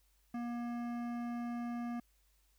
sine tone with hard clipping, 238.3 Hz, A#3, 38 cents sharp, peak -39 dBFS, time 0.34-2 s, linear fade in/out 5 ms, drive 14 dB, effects added 50 Hz sine -70 dBFS peak until 2.58 s + white hiss -75 dBFS RMS until 2.58 s

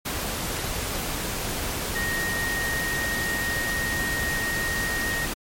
sine tone in noise, 1864.7 Hz, A#6, in tune, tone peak -26 dBFS, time 1.95-5.26 s, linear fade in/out 10 ms, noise pink, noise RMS -29 dBFS, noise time 0.05-5.34 s, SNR 0 dB, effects MP3 64 kbps

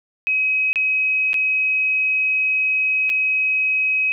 sine tone with dropouts, 2540 Hz, D#7, 35 cents sharp, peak -16 dBFS, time 0.27-4.12 s, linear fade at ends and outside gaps 0 ms, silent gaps 0.73-0.758 / 1.332-1.342 / 3.095-3.1 s, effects none

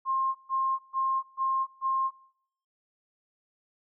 sine tone bursts, 1063 Hz, C6, 27 cents sharp, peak -24 dBFS, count 5, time 0.05-2.11 s, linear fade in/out 50 ms, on 300 ms, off 140 ms, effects noise-tail reverb RT60 0.7 s tail -24 dB re dry

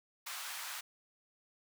pink high-pass noise, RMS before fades -43 dBFS, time 0.26-0.81 s, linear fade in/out 10 ms, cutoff 950 Hz, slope 24 dB/octave, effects none

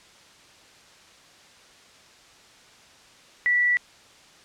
sine tone, 1956 Hz, B6, 17 cents flat, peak -18 dBFS, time 3.46-3.77 s, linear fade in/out 0 ms, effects white hiss -52 dBFS RMS until 4.44 s + low-pass 6000 Hz 12 dB/octave

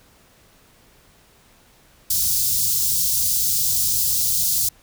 white band-stop noise, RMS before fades -20 dBFS, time 2.1-4.69 s, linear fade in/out 5 ms, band 150 to 4500 Hz, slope 24 dB/octave, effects pink hiss -54 dBFS RMS until 4.82 s

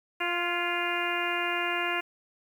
harmonic tone with a mistuned harmonic, 349.2 Hz, F4, in tune, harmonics 1 / 2 / 3 / 4 / 5 / 6 / 7 / 8, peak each -35 / -35 / -35 / -35 / -35 / -35 / -35 / -35 dBFS, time 0.2-2.01 s, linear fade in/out 10 ms, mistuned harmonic 5, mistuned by -25 cents, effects 9-bit

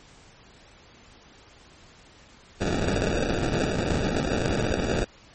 white noise with sample-and-hold, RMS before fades -25 dBFS, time 2.6-5.05 s, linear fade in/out 20 ms, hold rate 1050 Hz, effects pink hiss -52 dBFS RMS until 5.34 s + MP3 32 kbps

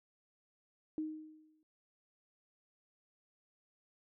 sine tone with exponential decay, 311.1 Hz, D#4, in tune, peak -33 dBFS, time 0.98-1.63 s, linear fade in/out 1 ms, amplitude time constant 140 ms, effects none

